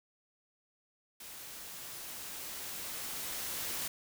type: noise with level ramp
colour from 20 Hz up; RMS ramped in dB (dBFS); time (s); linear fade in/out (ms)
white; -48 to -37; 1.2-3.88; 5
effects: none